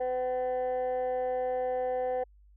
sine tone pair together, 506.6 / 759 Hz, B4 / F#5, +44 / +44 cents, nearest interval perfect fifth, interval 700 cents, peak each -27 / -31 dBFS, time 0-2.24 s, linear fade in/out 10 ms, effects tanh soft clip ceiling -25 dBFS + added 50 Hz sine -55 dBFS peak until 2.56 s

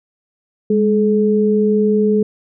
sine tone pair together, 205.8 / 427.4 Hz, G#3 / G#4, -16 / +50 cents, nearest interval octave + minor second, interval 1266 cents, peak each -14 dBFS, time 0.7-2.23 s, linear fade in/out 5 ms, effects none

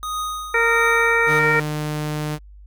square tone with tremolo, 1244.5 Hz, D#6, in tune, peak -23 dBFS, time 0.03-1.39 s, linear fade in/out 0 ms, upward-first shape triangle, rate 1.5 Hz, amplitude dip 70%
harmonic tone, 462.6 Hz, A#4, 13 cents flat, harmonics 1 / 2 / 3 / 4 / 5, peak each -21 / -25 / -21 / -19 / -22 dBFS, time 0.54-1.6 s, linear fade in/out 5 ms
sawtooth tone, 151.2 Hz, D#3, 49 cents flat, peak -19 dBFS, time 1.26-2.39 s, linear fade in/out 50 ms
effects added 50 Hz sine -40 dBFS peak until 2.66 s

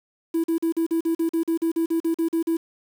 triangle tone bursts, 329.6 Hz, E4, in tune, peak -16 dBFS, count 16, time 0.34-2.57 s, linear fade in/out 10 ms, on 100 ms, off 42 ms, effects tanh soft clip ceiling -15 dBFS + 7-bit

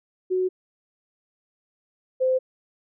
sine tone pair in turn, 370 / 516.9 Hz, F#4 / C5, 0 / -21 cents, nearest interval tritone, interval 579 cents, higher second, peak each -20 / -18 dBFS, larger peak second, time 0.3-0.49 / 2.2-2.39 s, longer neither, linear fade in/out 20 ms, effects none

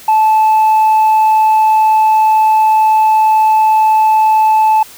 sine tone, 871 Hz, A5, 18 cents flat, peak -4 dBFS, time 0.08-4.83 s, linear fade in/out 5 ms, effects tanh soft clip ceiling -5 dBFS + white hiss -36 dBFS RMS until 4.97 s

